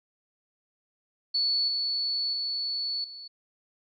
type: tone with level steps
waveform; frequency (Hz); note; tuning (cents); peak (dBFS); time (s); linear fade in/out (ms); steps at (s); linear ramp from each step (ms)
sine; 4435; C#8; 0; -23 / -26 / -28 / -40; 1.34-3.28; 10; 1.68 / 2.33 / 3.04; 2
effects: none